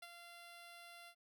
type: tone with ADSR envelope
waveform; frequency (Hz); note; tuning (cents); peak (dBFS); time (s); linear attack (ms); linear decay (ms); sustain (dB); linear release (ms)
10% pulse; 690; F5; -21; -40; 0.02-1.15; 7; 38; -6; 70
effects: none